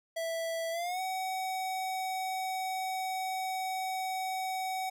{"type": "tone with pitch glide", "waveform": "square", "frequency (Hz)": [659.3, 753], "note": ["E5", "F#5"], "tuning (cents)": [0, 30], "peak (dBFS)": -33, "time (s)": [0.16, 4.9], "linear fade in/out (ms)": 10, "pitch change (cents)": 230, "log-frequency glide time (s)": [0.71, 1.01], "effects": []}